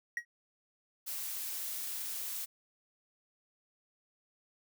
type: tone with exponential decay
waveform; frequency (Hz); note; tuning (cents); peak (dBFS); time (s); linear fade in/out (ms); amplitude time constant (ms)
triangle; 1900; A#6; +33; -27; 0.17-0.25; 2; 17
type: noise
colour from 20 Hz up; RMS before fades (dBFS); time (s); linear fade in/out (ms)
blue; -39; 1.06-2.46; 20
effects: none